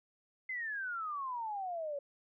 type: exponential sweep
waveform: sine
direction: down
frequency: 2087 to 554.4 Hz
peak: -36 dBFS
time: 0.49-1.99 s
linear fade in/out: 5 ms
effects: none